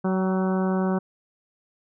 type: harmonic tone with a mistuned harmonic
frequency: 187.7 Hz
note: F#3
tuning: 25 cents sharp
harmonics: 1 / 2 / 3 / 4 / 5 / 6 / 7 / 8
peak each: -22 / -28 / -32 / -34 / -36 / -38 / -39 / -40 dBFS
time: 0.04-0.99 s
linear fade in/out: 10 ms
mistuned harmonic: 4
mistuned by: +21 cents
effects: none